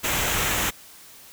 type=noise with comb filter; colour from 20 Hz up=pink; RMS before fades=-24 dBFS; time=0.03-0.71 s; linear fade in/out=20 ms; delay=0.21 ms; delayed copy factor=-0.5; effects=white hiss -47 dBFS RMS until 1.32 s